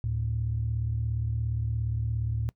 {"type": "tone pair together", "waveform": "sine", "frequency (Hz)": [74.6, 111.77], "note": ["D2", "A2"], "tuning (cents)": [28, 28], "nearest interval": "perfect fifth", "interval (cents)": 700, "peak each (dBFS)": [-31, -27], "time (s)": [0.04, 2.49], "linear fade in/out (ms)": 0, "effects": ["noise-tail reverb RT60 0.1 s tail -23 dB re dry", "tanh soft clip ceiling -19 dBFS"]}